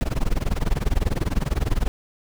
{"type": "noise with tremolo", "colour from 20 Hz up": "brown", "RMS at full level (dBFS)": -18, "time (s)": [0.01, 1.88], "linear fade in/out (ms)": 0, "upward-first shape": "sine", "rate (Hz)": 20, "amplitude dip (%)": 95, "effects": []}